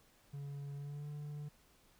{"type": "tone with pitch glide", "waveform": "triangle", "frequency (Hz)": [141.5, 147.51], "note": ["C#3", "D3"], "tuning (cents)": [36, 8], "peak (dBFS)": -40, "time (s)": [0.33, 1.49], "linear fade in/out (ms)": 10, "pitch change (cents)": 72, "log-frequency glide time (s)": [0.75, 1.08], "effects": ["pink hiss -68 dBFS RMS until 1.99 s"]}